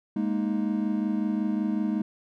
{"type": "chord", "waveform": "triangle", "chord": "Ab suspended second", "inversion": "none", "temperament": "equal", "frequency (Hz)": [207.7, 233.1, 311.1], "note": ["Ab3", "Bb3", "Eb4"], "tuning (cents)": [0, 0, 0], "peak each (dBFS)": [-25, -28, -28], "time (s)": [0.16, 2.02], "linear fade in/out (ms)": 5, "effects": []}